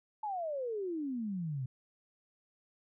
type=exponential sweep; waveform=sine; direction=down; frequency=880 to 123.47 Hz; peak=-34 dBFS; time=0.23-1.66 s; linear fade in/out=5 ms; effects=none